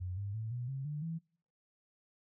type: tone with pitch steps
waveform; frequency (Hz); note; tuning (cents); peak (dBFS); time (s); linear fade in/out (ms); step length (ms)
sine; 91 / 100.39 / 110.75 / 122.17 / 134.78 / 148.69 / 164.03; F#2 / G2 / A2 / B2 / C#3 / D3 / E3; -28 / +42 / +12 / -18 / -48 / +22 / -8; -36; 0-1.19; 20; 170
effects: noise-tail reverb RT60 0.6 s tail -25 dB re dry

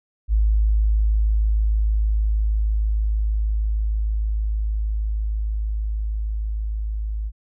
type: tone with level ramp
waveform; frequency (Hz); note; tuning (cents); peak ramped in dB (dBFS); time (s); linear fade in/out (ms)
sine; 53.2; G#1; +42; -14 to -23; 0.28-7.32; 50
effects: none

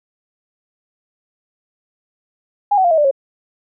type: tone with pitch steps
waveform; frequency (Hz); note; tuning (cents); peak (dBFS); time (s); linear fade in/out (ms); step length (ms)
sine; 818 / 754.5 / 695.8 / 641.8 / 591.9 / 545.9; G#5 / F#5 / F5 / E5 / D5 / C#5; -26 / +34 / -7 / -46 / +13 / -27; -10; 2.71-3.112; 10; 67
effects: none

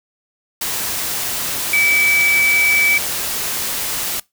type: tone in noise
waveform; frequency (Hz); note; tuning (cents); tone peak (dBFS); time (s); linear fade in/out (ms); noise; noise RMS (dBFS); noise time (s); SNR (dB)
sine; 2300; D7; -37; -12; 1.73-2.98; 5; white; -22; 0.61-4.2; +7
effects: noise-tail reverb RT60 0.2 s tail -23 dB re dry

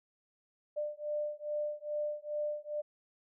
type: beating tone pair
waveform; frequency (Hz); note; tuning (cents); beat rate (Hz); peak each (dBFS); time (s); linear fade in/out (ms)
sine; 595 / 597.4; D5 / D5; +22 / +29; 2.4; -37 / -37; 0.76-2.82; 20
effects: none

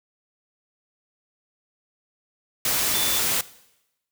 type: tone in noise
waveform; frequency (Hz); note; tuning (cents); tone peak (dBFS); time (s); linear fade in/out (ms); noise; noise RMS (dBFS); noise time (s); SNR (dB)
sine; 3520; A7; 0; -27; 2.94-3.19; 2; white; -23; 2.65-3.41; -7
effects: noise-tail reverb RT60 0.9 s tail -19 dB re dry

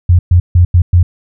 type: tone bursts at uneven times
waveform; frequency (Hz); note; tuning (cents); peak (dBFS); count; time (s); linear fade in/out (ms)
sine; 88; F2; +14; -3; 5; 0.09-0.19 / 0.31-0.4 / 0.55-0.65 / 0.74-0.82 / 0.93-1.03; 5
effects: none

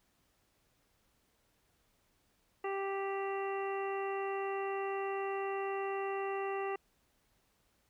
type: harmonic tone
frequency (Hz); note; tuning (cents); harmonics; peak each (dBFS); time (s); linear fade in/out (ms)
392; G4; 0; 1 / 2 / 3 / 4 / 5 / 6 / 7; -36 / -40 / -43 / -55 / -46 / -59 / -48; 2.64-6.76; 5
effects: pink hiss -74 dBFS RMS until 7.89 s

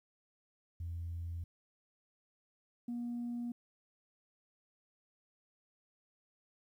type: tone pair in turn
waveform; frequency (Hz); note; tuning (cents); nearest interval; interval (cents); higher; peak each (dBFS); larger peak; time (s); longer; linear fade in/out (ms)
sine; 84.8 / 239.3; E2 / A#3; +50 / +46; octave + tritone; 1796; second; -37 / -35; second; 0.8-1.44 / 2.88-3.52; neither; 5
effects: tanh soft clip ceiling -34 dBFS + 12-bit

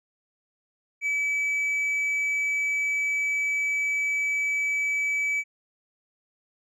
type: tone with tanh clipping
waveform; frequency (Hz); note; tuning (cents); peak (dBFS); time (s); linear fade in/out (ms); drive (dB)
sine; 2294; D7; -41; -24; 1.01-5.44; 50; 3
effects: none

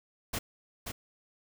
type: noise with echo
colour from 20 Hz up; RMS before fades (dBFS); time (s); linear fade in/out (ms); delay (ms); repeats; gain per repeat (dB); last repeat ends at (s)
pink; -33; 0.33-0.39; 10; 530; 1; -5; 0.92
effects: none

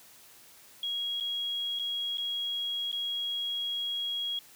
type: tone with dropouts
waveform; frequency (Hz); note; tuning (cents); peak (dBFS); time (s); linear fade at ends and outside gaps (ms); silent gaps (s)
sine; 3300; G#7; -12; -30; 0.83-4.39; 2; 1.201-1.207 / 1.79-1.795 / 2.173-2.181 / 2.916-2.927
effects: white hiss -55 dBFS RMS until 4.55 s + high-pass 60 Hz 12 dB/octave

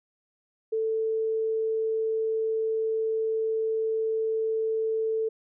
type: tone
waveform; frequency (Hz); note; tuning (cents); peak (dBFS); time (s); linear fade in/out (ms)
sine; 443; A4; +12; -24; 0.72-5.29; 10
effects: none

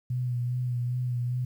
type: tone with vibrato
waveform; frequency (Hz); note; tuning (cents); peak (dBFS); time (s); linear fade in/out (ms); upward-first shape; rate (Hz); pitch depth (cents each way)
sine; 123.47; B2; 0; -26; 0.1-1.45; 5; sine; 2.5; 31
effects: 10-bit

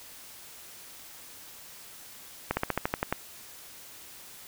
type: slowing click train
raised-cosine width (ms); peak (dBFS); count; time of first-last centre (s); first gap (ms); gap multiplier
0.5; -11; 9; 2.51-3.126; 60; 1.07
effects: white hiss -48 dBFS RMS until 4.47 s

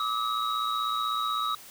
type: tone cluster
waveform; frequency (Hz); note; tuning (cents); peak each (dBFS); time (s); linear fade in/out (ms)
sine; 1164 / 1280 / 3819; D6 / D#6 / A#7; -16 / +49 / +41; -31 / -29 / -33; 0-1.55; 2
effects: white hiss -48 dBFS RMS until 1.7 s

